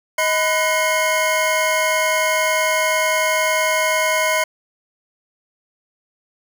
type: tone cluster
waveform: square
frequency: 630 / 1001 / 1487 / 2152 Hz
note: D#5 / B5 / F#6 / C7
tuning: +21 / +23 / +8 / +48 cents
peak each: -21 / -23 / -27 / -21 dBFS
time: 0.18-4.44 s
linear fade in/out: 5 ms
effects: none